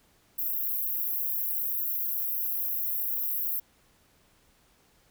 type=high-pass noise; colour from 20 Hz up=pink; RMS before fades=-30 dBFS; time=0.38-3.6 s; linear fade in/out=10 ms; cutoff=12000 Hz; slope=96 dB/octave; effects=pink hiss -64 dBFS RMS until 5.1 s